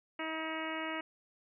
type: harmonic tone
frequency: 318.6 Hz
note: D#4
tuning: 41 cents sharp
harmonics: 1 / 2 / 3 / 4 / 5 / 6 / 7 / 8 / 9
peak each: -41 / -43 / -44 / -44 / -47 / -44 / -44 / -50 / -47 dBFS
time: 0.19-1.01 s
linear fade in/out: 5 ms
effects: none